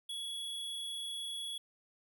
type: tone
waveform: square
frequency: 3366 Hz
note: G#7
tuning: 23 cents sharp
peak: -39 dBFS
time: 0.09-1.58 s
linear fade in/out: 5 ms
effects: none